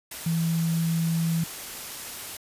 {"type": "tone in noise", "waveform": "sine", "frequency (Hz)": 164.9, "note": "E3", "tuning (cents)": 1, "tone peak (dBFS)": -22, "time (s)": [0.26, 1.44], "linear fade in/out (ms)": 5, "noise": "white", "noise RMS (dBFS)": -37, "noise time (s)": [0.11, 2.37], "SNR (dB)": 12, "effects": ["resampled to 32000 Hz"]}